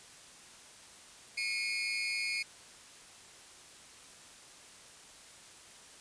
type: tone cluster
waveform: 30% pulse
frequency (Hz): 2182 / 2420 / 2524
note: C#7 / D#7 / D#7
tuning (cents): -28 / -49 / +24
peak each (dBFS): -32 / -35 / -39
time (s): 1.37-2.43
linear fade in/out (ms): 10
effects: white hiss -54 dBFS RMS until 6 s + resampled to 22050 Hz